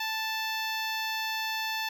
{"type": "tone with notch filter", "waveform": "10% pulse", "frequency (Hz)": 880, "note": "A5", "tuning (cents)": 0, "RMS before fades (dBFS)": -32, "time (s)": [0, 1.89], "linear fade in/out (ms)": 5, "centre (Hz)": 9300, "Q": 0.74, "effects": []}